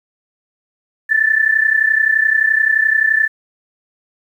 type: tone pair together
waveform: sine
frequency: 1749.4 / 1781 Hz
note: A6 / A6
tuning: -10 / +21 cents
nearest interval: unison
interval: 31 cents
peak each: -13 / -15 dBFS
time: 1.09-3.28 s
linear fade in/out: 20 ms
effects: 8-bit